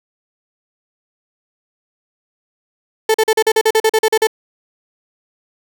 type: tone bursts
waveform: 35% pulse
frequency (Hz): 440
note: A4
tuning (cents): 0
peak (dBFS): -8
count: 13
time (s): 3.09-4.271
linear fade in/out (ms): 5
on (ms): 53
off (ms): 41
effects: none